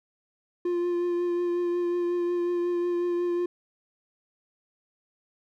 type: tone with vibrato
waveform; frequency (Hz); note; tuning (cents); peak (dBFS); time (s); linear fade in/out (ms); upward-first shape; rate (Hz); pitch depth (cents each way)
triangle; 350; F4; +4; -22; 0.65-3.46; 5; triangle; 5.5; 19
effects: none